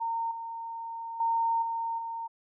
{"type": "tone with level steps", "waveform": "sine", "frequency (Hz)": 917, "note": "A#5", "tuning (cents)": -29, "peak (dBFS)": [-28, -35, -24, -29, -33], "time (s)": [0, 2.28], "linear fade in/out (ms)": 20, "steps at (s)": [0.31, 1.2, 1.62, 1.98], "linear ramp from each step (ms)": 5, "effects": []}